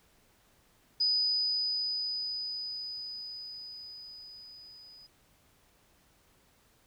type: tone with level ramp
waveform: sine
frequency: 4978 Hz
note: D#8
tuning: in tune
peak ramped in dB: -24 to -51 dBFS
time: 1-5.07 s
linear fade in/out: 10 ms
effects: pink hiss -66 dBFS RMS until 6.86 s